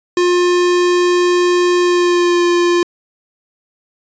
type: tone with pitch glide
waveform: square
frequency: 355 to 349.1 Hz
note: F4 to F4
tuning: +28 to -1 cents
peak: -11 dBFS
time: 0.17-2.83 s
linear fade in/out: 2 ms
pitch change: -29 cents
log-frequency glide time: 1.8-2.44 s
effects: resampled to 16000 Hz